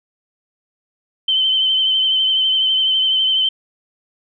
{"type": "tone with vibrato", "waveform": "sine", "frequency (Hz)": 3082, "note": "G7", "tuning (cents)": -30, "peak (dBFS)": -13, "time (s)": [1.28, 3.49], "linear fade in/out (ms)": 5, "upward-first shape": "sine", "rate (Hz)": 12, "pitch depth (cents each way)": 29, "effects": []}